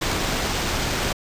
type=noise with sample-and-hold; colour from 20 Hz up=pink; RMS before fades=-24 dBFS; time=0.01-1.13 s; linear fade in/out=10 ms; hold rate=11025 Hz; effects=resampled to 32000 Hz